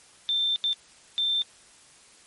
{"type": "tone bursts at uneven times", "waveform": "sine", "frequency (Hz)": 3569, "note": "A7", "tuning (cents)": 24, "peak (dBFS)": -22, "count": 3, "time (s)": [[0.29, 0.56], [0.64, 0.73], [1.18, 1.42]], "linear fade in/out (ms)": 0, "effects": ["white hiss -54 dBFS RMS until 2.26 s", "MP3 48 kbps"]}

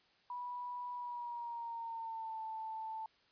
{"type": "tone with pitch glide", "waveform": "sine", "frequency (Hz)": [980, 883.2], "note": ["B5", "A5"], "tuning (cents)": [-14, 6], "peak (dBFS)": -40, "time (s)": [0.3, 3.06], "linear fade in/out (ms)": 2, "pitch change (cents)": -180, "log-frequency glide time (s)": [0.93, 2.41], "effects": ["white hiss -70 dBFS RMS until 3.31 s", "resampled to 11025 Hz"]}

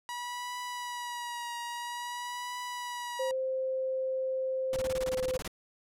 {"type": "tone with vibrato", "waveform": "sawtooth", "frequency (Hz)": 967, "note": "B5", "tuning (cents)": -37, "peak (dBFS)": -32, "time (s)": [0.09, 3.31], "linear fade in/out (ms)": 0, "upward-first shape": "triangle", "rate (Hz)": 0.5, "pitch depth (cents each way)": 34}
{"type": "tone with pitch glide", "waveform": "sine", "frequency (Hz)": [523.3, 514], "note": ["C5", "C5"], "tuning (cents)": [0, -31], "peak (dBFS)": -29, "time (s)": [3.19, 5.38], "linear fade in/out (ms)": 10, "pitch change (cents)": -31, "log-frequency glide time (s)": [4.75, 5.21]}
{"type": "noise bursts", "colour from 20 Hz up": "pink", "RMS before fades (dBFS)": -38, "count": 14, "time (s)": [4.73, 5.478], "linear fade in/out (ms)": 2, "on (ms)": 33, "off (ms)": 22}
{"effects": ["low-pass 12000 Hz 12 dB/octave"]}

